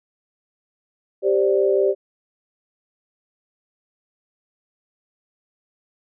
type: chord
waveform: sine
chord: G suspended fourth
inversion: none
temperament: just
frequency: 392 / 522.7 / 588 Hz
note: G4 / C5 / D5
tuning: 0 / -2 / +2 cents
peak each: -17 / -22 / -21 dBFS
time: 1.22-1.95 s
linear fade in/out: 50 ms
effects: none